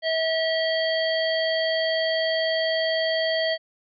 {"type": "harmonic tone", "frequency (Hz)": 646, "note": "E5", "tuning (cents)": -35, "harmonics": [1, 3, 5, 7], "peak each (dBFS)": [-23, -28, -30, -31], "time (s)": [0.02, 3.58], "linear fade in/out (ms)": 50, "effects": []}